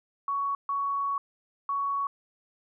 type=tone bursts at uneven times; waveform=sine; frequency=1118 Hz; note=C#6; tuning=14 cents sharp; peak=-26 dBFS; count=3; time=0.28-0.55 / 0.69-1.18 / 1.69-2.07 s; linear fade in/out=2 ms; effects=none